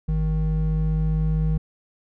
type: tone pair together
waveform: triangle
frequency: 52.47 / 157.1 Hz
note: G#1 / D#3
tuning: +18 / +17 cents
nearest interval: octave + perfect fifth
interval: 1899 cents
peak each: -20 dBFS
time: 0.08-1.58 s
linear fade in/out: 10 ms
effects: none